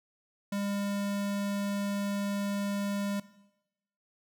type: tone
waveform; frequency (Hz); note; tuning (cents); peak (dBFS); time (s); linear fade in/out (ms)
square; 201.3; G3; +46; -31; 0.52-3.2; 5
effects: noise-tail reverb RT60 0.9 s tail -17 dB re dry